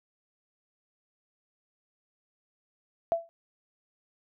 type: tone with exponential decay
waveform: sine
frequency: 670 Hz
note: E5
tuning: 28 cents sharp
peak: -19 dBFS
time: 3.12-3.29 s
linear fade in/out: 0 ms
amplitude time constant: 36 ms
effects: none